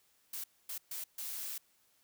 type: noise bursts at uneven times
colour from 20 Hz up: blue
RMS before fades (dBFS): -41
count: 4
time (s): 0.33-0.44 / 0.69-0.78 / 0.91-1.04 / 1.18-1.58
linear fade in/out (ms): 5
effects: white hiss -71 dBFS RMS until 2.03 s